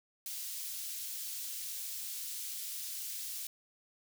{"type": "high-pass noise", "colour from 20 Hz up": "white", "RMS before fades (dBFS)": -41, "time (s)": [0.26, 3.47], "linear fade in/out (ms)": 2, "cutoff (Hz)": 3700, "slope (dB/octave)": 12, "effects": []}